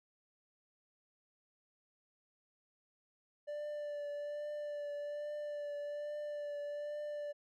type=tone with vibrato; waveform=triangle; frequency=587.3 Hz; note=D5; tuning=in tune; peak=-37 dBFS; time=3.47-7.33 s; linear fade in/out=20 ms; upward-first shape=triangle; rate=1.2 Hz; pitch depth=23 cents each way; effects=none